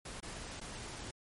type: noise with dropouts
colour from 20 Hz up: pink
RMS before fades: -45 dBFS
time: 0.05-1.11 s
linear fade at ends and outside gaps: 5 ms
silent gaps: 0.204-0.227 / 0.601-0.612 s
effects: MP3 48 kbps